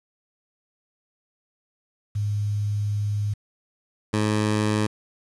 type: tone pair in turn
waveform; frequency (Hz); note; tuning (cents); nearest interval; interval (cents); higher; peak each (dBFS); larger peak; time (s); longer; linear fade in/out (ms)
sine / 15% pulse; 103.5 / 106.53; G#2 / G#2; -5 / +45; unison; 50; second; -22 / -14; second; 2.15-3.34 / 4.13-4.87; first; 10
effects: resampled to 24000 Hz + 8-bit